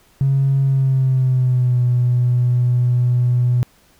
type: tone with pitch glide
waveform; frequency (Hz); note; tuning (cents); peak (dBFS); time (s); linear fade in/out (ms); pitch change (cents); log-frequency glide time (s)
triangle; 136.5 to 123.02; C#3 to B2; -26 to -6; -9; 0.21-3.63; 0; -180; 0.62-1.82
effects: tanh soft clip ceiling -10 dBFS + pink hiss -54 dBFS RMS until 3.99 s